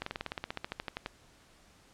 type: slowing click train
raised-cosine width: 0.3 ms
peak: -19 dBFS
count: 17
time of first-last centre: 0.02-1.061 s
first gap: 44 ms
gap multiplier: 1.05
effects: pink hiss -61 dBFS RMS until 1.93 s + low-pass 9000 Hz 12 dB/octave